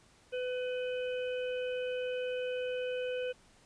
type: harmonic tone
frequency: 502 Hz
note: B4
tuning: 28 cents sharp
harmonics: 1 / 3 / 5 / 6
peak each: -33 / -46 / -46 / -48 dBFS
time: 0.32-3.33 s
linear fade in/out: 20 ms
effects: pink hiss -63 dBFS RMS until 3.65 s + resampled to 22050 Hz